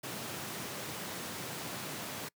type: high-pass noise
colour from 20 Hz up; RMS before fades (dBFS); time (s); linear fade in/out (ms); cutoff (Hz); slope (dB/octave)
pink; -41; 0.03-2.29; 10; 120; 24
effects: noise-tail reverb RT60 0.1 s tail -25 dB re dry